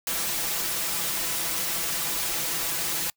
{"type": "noise with comb filter", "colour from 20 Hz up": "white", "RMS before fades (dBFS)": -28, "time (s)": [0.07, 3.1], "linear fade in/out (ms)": 2, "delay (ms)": 6, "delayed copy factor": 0.95, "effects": ["noise-tail reverb RT60 0.1 s tail -26 dB re dry"]}